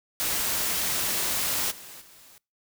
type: noise with level steps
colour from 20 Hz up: white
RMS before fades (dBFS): -27 / -44 / -52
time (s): 0.2-2.38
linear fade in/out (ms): 0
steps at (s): 1.7 / 2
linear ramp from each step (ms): 20
effects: noise-tail reverb RT60 0.3 s tail -26 dB re dry